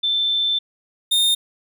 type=tone pair in turn; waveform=sine / 45% pulse; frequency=3543 / 3649 Hz; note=A7 / A#7; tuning=+11 / -38 cents; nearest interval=minor second; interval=51 cents; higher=second; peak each=-17 / -15 dBFS; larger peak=second; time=0.03-0.59 / 1.11-1.35 s; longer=first; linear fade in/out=10 ms; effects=none